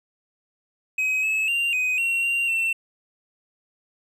triangle tone with pitch steps, 2533 / 2587 / 2777 / 2506 / 2735 / 2766 / 2695 Hz, D#7 / E7 / F7 / D#7 / F7 / F7 / E7, +30 / -33 / -10 / +12 / -37 / -17 / +38 cents, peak -19 dBFS, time 0.98-2.73 s, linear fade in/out 5 ms, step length 250 ms, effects none

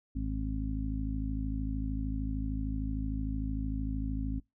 harmonic tone, 53.2 Hz, G#1, 42 cents sharp, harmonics 1 / 2 / 3 / 4 / 5, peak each -33 / -39 / -44 / -42 / -37 dBFS, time 0.15-4.4 s, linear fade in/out 10 ms, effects noise-tail reverb RT60 0.2 s tail -25 dB re dry

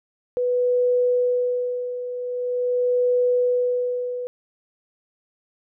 sine tone with tremolo, 493.9 Hz, B4, in tune, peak -16 dBFS, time 0.37-4.27 s, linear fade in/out 0 ms, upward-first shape sine, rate 0.44 Hz, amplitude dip 70%, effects none

